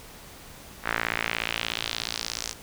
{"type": "tone with band-pass filter sweep", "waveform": "sawtooth", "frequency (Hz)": 56.8, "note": "A#1", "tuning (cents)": -44, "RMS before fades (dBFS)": -31, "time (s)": [0.83, 2.55], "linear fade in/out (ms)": 50, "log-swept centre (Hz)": [1600, 6300], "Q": 2.1, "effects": ["pink hiss -46 dBFS RMS until 2.62 s"]}